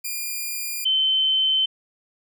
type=tone pair in turn; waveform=5% pulse / sine; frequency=2408 / 3076 Hz; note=D7 / G7; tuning=+43 / -33 cents; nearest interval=major third; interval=424 cents; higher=second; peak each=-17 dBFS; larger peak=neither; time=0.04-0.85 / 0.85-1.66 s; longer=neither; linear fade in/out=10 ms; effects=none